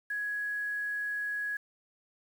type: tone with quantisation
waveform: sine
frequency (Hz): 1671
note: G#6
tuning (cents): +10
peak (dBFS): -31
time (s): 0.1-1.57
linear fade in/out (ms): 5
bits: 9
effects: none